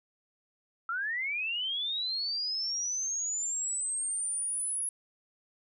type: linear sweep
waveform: sine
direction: up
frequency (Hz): 1318.5 to 10548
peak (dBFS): -30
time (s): 0.89-4.89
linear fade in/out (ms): 2
effects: none